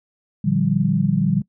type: chord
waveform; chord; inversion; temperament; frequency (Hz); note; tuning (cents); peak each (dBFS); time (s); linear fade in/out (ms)
sine; G minor seventh; first; equal with one note detuned; 116.54 / 150.09 / 174.61 / 196; Bb2 / D3 / F3 / G3; 0 / +38 / 0 / 0; -26 / -20 / -21 / -20; 0.44-1.42; 10
effects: noise-tail reverb RT60 0.1 s tail -21 dB re dry